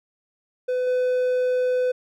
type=tone with level steps; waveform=triangle; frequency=503 Hz; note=B4; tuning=32 cents sharp; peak=-19 / -17 dBFS; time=0.68-1.92 s; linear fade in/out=10 ms; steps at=0.87 s; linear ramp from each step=2 ms; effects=none